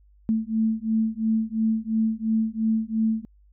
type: beating tone pair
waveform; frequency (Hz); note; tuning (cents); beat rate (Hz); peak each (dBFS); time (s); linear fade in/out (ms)
sine; 220 / 222.9; A3 / A3; 0 / +23; 2.9; -24; 0.29-3.25; 0
effects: added 50 Hz sine -53 dBFS peak until 3.52 s